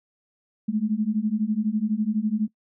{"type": "beating tone pair", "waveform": "sine", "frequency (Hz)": [207.7, 219.7], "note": ["G#3", "A3"], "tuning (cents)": [0, -2], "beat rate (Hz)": 12, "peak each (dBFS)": [-25, -24], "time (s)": [0.68, 2.48], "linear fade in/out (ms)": 10, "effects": ["noise-tail reverb RT60 0.1 s tail -23 dB re dry"]}